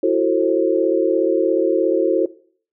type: chord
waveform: sine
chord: F# half-diminished seventh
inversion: third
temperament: just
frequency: 333 / 370 / 444 / 532.8 Hz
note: E4 / F#4 / A4 / C5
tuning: +18 / 0 / +16 / +31 cents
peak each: -19 / -18 / -20 / -20 dBFS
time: 0.03-2.26 s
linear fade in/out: 5 ms
effects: noise-tail reverb RT60 0.5 s tail -19 dB re dry